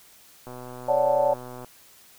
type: click train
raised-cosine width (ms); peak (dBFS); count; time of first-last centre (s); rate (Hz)
1; -26; 148; 0.47-1.646; 125
type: chord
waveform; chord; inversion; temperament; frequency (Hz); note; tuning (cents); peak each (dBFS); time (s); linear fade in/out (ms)
sine; D major seventh; third; equal with one note detuned; 556.3 / 587.3 / 740 / 880; C#5 / D5 / F#5 / A5; +6 / 0 / 0 / 0; -23 / -22 / -28 / -26; 0.88-1.34; 10
effects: white hiss -53 dBFS RMS until 2.18 s